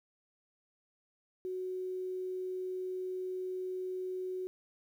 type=tone; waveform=sine; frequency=370 Hz; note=F#4; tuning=in tune; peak=-35 dBFS; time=1.45-4.47 s; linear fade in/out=0 ms; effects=11-bit